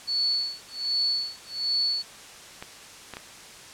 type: tone with tremolo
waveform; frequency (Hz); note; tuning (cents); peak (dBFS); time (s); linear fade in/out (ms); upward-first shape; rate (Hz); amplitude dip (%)
sine; 4435; C#8; 0; -21; 0.07-2.03; 20; sine; 1.3; 100
type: clicks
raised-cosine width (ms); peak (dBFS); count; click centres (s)
0.3; -20; 3; 2.625 / 3.137 / 3.169
effects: white hiss -45 dBFS RMS until 3.73 s + low-pass 8000 Hz 12 dB/octave